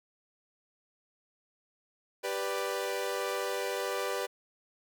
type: chord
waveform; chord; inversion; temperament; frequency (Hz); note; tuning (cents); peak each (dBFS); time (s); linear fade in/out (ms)
sawtooth; G major; none; equal; 392 / 493.9 / 587.3; G4 / B4 / D5; 0 / 0 / 0; -32 / -31 / -33; 2.23-4.27; 20
effects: none